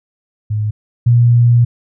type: tone pair in turn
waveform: sine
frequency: 106.5 / 119.54 Hz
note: G#2 / A#2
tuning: +44 / +44 cents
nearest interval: major second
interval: 200 cents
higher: second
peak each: -14 / -6 dBFS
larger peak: second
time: 0.5-0.71 / 1.06-1.65 s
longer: second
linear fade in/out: 10 ms
effects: none